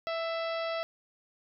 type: harmonic tone with a mistuned harmonic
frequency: 659.3 Hz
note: E5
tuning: in tune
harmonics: 1 / 2 / 3 / 4 / 5 / 6 / 7 / 8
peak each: -32 / -38 / -42 / -44 / -46 / -48 / -49 / -50 dBFS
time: 0.07-0.83 s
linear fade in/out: 0 ms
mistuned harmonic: 3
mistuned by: +21 cents
effects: none